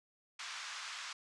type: band-pass noise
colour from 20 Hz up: pink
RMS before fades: -45 dBFS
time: 0.39-1.13 s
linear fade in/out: 5 ms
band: 1100 to 6700 Hz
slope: 24 dB/octave
effects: resampled to 24000 Hz